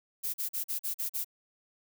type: noise bursts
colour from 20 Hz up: violet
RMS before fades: -33 dBFS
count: 7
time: 0.23-1.246 s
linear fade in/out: 20 ms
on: 110 ms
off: 41 ms
effects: none